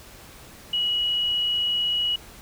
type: tone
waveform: sine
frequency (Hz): 2916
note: F#7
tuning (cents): -26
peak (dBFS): -21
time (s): 0.73-2.16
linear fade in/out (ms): 5
effects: added 60 Hz sine -55 dBFS peak until 2.41 s + pink hiss -46 dBFS RMS until 2.41 s